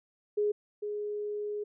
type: tone pair in turn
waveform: sine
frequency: 416.5 / 416.5 Hz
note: G#4 / G#4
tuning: +5 / +5 cents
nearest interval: unison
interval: 0 cents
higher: neither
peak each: -25 / -32 dBFS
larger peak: first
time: 0.37-0.52 / 0.82-1.64 s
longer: second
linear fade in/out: 10 ms
effects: none